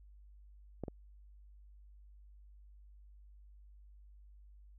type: clicks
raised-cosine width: 2 ms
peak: -25 / -28 dBFS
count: 2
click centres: 0.837 / 0.882 s
effects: added 50 Hz sine -55 dBFS peak until 4.78 s